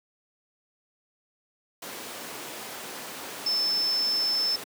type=tone in noise; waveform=sine; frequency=5274 Hz; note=E8; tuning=in tune; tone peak=-23 dBFS; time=3.46-4.56 s; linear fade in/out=5 ms; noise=pink; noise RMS=-37 dBFS; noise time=1.82-4.64 s; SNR=+11 dB; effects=high-pass 300 Hz 12 dB/octave